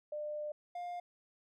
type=tone pair in turn; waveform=sine / triangle; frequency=599 / 705.8 Hz; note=D5 / F5; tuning=+34 / +18 cents; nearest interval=minor third; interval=284 cents; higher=second; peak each=-37 / -37 dBFS; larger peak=neither; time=0.12-0.52 / 0.75-1 s; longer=first; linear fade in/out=5 ms; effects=none